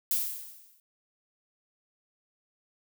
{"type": "noise with exponential decay", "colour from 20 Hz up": "violet", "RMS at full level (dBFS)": -25, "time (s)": [0.11, 0.8], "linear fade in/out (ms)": 1, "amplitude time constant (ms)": 150, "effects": []}